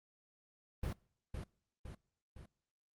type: noise with echo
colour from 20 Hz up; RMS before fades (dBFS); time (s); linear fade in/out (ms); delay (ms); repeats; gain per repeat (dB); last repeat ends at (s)
brown; -38; 0.83-0.93; 5; 510; 3; -5; 2.46
effects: noise-tail reverb RT60 0.6 s tail -25 dB re dry + Opus 32 kbps